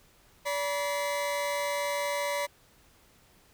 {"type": "tone cluster", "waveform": "40% pulse", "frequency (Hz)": [575, 970, 2053], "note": ["D5", "B5", "C7"], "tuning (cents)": [-37, -31, -33], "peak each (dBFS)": [-30, -33, -36], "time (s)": [0.45, 2.47], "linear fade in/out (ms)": 20, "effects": ["pink hiss -61 dBFS RMS until 3.53 s"]}